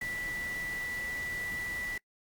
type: tone in noise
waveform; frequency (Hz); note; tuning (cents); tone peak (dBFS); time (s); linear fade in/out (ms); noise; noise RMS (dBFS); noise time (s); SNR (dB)
sine; 1965; B6; -9; -34; 0.01-1.98; 5; pink; -45; 0.01-1.98; +8
effects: noise-tail reverb RT60 0.1 s tail -25 dB re dry + Opus 48 kbps